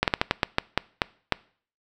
slowing click train, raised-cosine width 0.3 ms, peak -3 dBFS, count 10, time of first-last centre 0.03-1.323 s, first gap 48 ms, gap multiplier 1.26, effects noise-tail reverb RT60 0.5 s tail -23 dB re dry

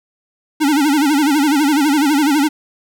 square tone with vibrato, 291.8 Hz, D4, 11 cents flat, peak -12 dBFS, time 0.6-2.49 s, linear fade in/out 20 ms, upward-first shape sine, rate 12 Hz, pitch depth 130 cents each way, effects none

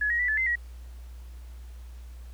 sine tone with pitch steps, 1696 / 1892 / 1966 / 1734 / 2070 / 1912 Hz, G#6 / A#6 / B6 / A6 / C7 / A#6, +36 / +25 / -8 / -26 / -19 / +43 cents, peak -23 dBFS, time 0.01-0.556 s, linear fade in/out 5 ms, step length 91 ms, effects added 60 Hz sine -40 dBFS peak until 2.33 s + pink hiss -59 dBFS RMS until 2.33 s

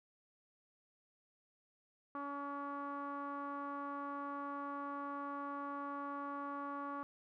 sawtooth tone with low-pass filter, 283.1 Hz, C#4, 37 cents sharp, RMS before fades -43 dBFS, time 2.15-7.03 s, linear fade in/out 0 ms, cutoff 1200 Hz, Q 7.3, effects none

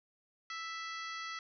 harmonic tone with a mistuned harmonic, 659.3 Hz, E5, in tune, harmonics 2 / 3 / 4 / 5 / 6 / 7 / 8 / 9, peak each -43 / -44 / -52 / -50 / -54 / -52 / -57 / -55 dBFS, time 0.5-1.39 s, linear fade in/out 2 ms, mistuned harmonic 6, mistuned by +64 cents, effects none

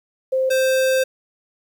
sine / square tone pair in turn, 523.3 / 523.3 Hz, C5 / C5, 0 / 0 cents, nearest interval unison, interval 0 cents, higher neither, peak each -16 dBFS, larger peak neither, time 0.32-0.5 / 0.5-1.04 s, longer second, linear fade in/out 10 ms, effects 9-bit

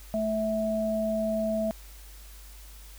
sine tone pair together, 218.1 / 653 Hz, A3 / E5, -15 / -17 cents, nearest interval octave + perfect fifth, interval 1898 cents, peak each -29 / -27 dBFS, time 0.14-1.71 s, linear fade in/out 0 ms, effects added 50 Hz sine -45 dBFS peak until 2.98 s + white hiss -52 dBFS RMS until 2.98 s

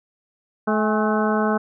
harmonic tone with a mistuned harmonic, 215.4 Hz, A3, 37 cents flat, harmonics 1 / 2 / 3 / 4 / 5 / 6 / 7, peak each -21 / -24 / -26 / -27 / -28 / -29 / -29 dBFS, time 0.67-1.58 s, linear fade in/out 10 ms, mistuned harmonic 4, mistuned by -63 cents, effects none

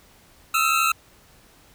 25% pulse tone pair together, 1277 / 1349.1 Hz, D#6 / E6, +45 / +40 cents, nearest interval minor second, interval 95 cents, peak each -18 / -17 dBFS, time 0.54-0.92 s, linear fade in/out 5 ms, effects pink hiss -54 dBFS RMS until 1.74 s

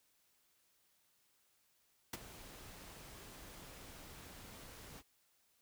pink noise with ADSR envelope, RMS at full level -39 dBFS, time 2.13-5.03 s, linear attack 5 ms, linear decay 27 ms, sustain -15 dB, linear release 44 ms, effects white hiss -75 dBFS RMS until 5.61 s

